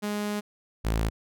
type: tone pair in turn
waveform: sawtooth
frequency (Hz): 207.7 / 55.01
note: G#3 / A1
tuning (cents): 0 / 0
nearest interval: octave + major seventh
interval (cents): 2300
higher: first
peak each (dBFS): -24 / -20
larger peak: second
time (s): 0.02-0.41 / 0.84-1.1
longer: first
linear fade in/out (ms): 20
effects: none